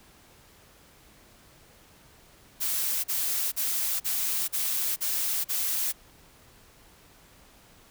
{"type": "noise bursts", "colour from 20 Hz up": "blue", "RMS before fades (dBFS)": -28, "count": 7, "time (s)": [2.6, 5.926], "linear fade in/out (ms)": 20, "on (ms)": 440, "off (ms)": 41, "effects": ["pink hiss -56 dBFS RMS until 7.9 s"]}